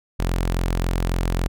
sawtooth tone, 43.65 Hz, F1, in tune, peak -16 dBFS, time 0.19-1.48 s, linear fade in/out 10 ms, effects none

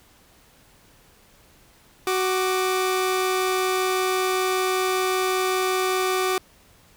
sawtooth tone pair together, 373.1 / 1184.5 Hz, F#4 / D6, +14 / +14 cents, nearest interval octave + minor sixth, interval 2000 cents, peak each -18 / -23 dBFS, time 2.07-6.38 s, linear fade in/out 2 ms, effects pink hiss -55 dBFS RMS until 6.96 s

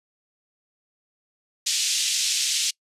white band-pass noise, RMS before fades -24 dBFS, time 1.66-2.71 s, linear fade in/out 10 ms, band 2700 to 7600 Hz, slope 24 dB/octave, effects noise-tail reverb RT60 0.1 s tail -26 dB re dry + resampled to 32000 Hz

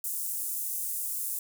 pink high-pass noise, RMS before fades -33 dBFS, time 0.04-1.39 s, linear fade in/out 2 ms, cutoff 8800 Hz, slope 24 dB/octave, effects none

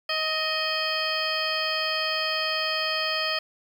harmonic tone with a mistuned harmonic, 630 Hz, D#5, 21 cents sharp, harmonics 1 / 2 / 3 / 4 / 5 / 7 / 8, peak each -32 / -32 / -32 / -32 / -32 / -32 / -32 dBFS, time 0.09-3.39 s, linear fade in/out 5 ms, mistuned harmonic 3, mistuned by -29 cents, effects 8-bit

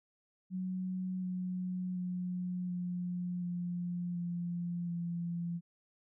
sine tone with pitch steps, 185 / 182.66 / 180.36 / 178.08 / 175.83 / 173.61 / 171.42 Hz, F#3 / F#3 / F#3 / F3 / F3 / F3 / F3, 0 / -22 / -44 / +34 / +12 / -10 / -32 cents, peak -34 dBFS, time 0.5-5.61 s, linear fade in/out 50 ms, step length 730 ms, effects none

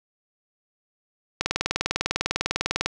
click train, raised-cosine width 0.2 ms, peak -5 dBFS, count 30, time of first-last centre 1.41-2.86 s, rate 20 Hz, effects none

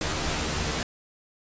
pink noise with comb filter, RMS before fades -28 dBFS, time 0.01-0.83 s, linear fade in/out 2 ms, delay 13 ms, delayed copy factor +0.85, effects resampled to 16000 Hz

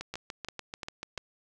two click trains, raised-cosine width 0.2 ms, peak -20 / -19 dBFS, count 9 / 4, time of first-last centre 0.01-1.176 / 0.14-1.178 s, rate 6.86 / 2.89 Hz, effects none

